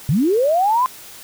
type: linear sweep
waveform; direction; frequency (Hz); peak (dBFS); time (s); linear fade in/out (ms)
sine; up; 119.2 to 1046.5; -13; 0.09-0.86; 0
effects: white hiss -39 dBFS RMS until 1.23 s